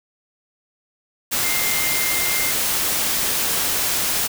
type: tone in noise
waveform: sine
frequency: 2100 Hz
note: C7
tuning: 6 cents sharp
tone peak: -25 dBFS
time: 1.43-2.52 s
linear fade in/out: 20 ms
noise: white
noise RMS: -21 dBFS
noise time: 1.31-4.28 s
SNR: -7 dB
effects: none